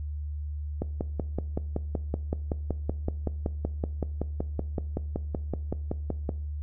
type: click train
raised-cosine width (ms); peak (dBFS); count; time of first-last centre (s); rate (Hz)
2; -15; 30; 0.82-6.292; 5.3
effects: noise-tail reverb RT60 0.5 s tail -19 dB re dry + added 74 Hz sine -31 dBFS peak until 6.62 s